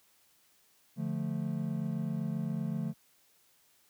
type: chord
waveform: triangle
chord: D minor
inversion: none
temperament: equal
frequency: 146.83 / 174.61 / 220 Hz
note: D3 / F3 / A3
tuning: 0 / 0 / 0 cents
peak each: -34 dBFS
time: 0.96-2.94 s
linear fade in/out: 50 ms
effects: white hiss -67 dBFS RMS until 3.89 s + high-pass 60 Hz 12 dB/octave